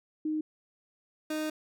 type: tone pair in turn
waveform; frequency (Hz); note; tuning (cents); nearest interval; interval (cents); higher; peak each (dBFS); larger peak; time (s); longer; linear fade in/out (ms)
sine / 30% pulse; 309.2 / 309.2; D#4 / D#4; -11 / -11; unison; 0; neither; -28; neither; 0.25-0.41 / 1.3-1.5; second; 5
effects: none